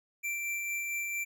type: tone with tremolo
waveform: square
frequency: 2349 Hz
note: D7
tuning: in tune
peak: -32 dBFS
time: 0.23-1.25 s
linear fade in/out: 20 ms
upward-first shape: sine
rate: 4.4 Hz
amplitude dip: 25%
effects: none